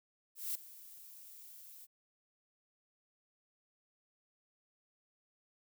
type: noise with ADSR envelope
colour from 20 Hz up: violet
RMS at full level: -36 dBFS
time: 0.35-1.87 s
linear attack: 200 ms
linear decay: 6 ms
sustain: -18 dB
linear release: 31 ms
effects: none